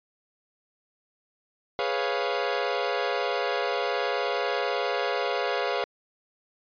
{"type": "chord", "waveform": "sawtooth", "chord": "C# dominant seventh", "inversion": "second", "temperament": "equal", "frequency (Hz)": [415.3, 493.9, 554.4, 698.5], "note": ["G#4", "B4", "C#5", "E#5"], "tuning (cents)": [0, 0, 0, 0], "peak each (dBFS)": -27, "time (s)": [1.79, 5.84], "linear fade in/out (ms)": 0, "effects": ["resampled to 11025 Hz"]}